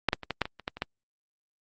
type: clicks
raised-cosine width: 0.3 ms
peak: -6 / -8 / -22 / -13 / -8 / -18 / -27 / -14 / -24 / -12 dBFS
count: 10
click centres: 0.087 / 0.131 / 0.233 / 0.307 / 0.417 / 0.455 / 0.597 / 0.679 / 0.77 / 0.821 s
effects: Opus 48 kbps